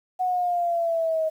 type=exponential sweep; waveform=sine; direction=down; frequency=740 to 630 Hz; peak=-21 dBFS; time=0.19-1.3 s; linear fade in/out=20 ms; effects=9-bit